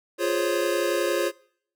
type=chord; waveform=square; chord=Db major seventh; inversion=first; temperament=equal; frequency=349.2 / 415.3 / 523.3 / 554.4 Hz; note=F4 / Ab4 / C5 / Db5; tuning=0 / 0 / 0 / 0 cents; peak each=-27 / -30 / -30 / -28 dBFS; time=0.18-1.32 s; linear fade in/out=50 ms; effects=noise-tail reverb RT60 0.6 s tail -23 dB re dry